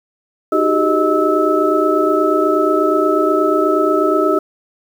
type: tone cluster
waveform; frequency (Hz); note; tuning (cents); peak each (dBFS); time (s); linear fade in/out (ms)
sine; 310 / 372.5 / 400.8 / 623 / 1303; D#4 / F#4 / G4 / D#5 / E6; -6 / +12 / +38 / +2 / -20; -18; 0.52-4.39; 5
effects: 7-bit